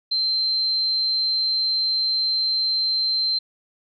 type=tone; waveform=sine; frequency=4121 Hz; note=C8; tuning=27 cents flat; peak=-19 dBFS; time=0.11-3.39 s; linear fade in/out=10 ms; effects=none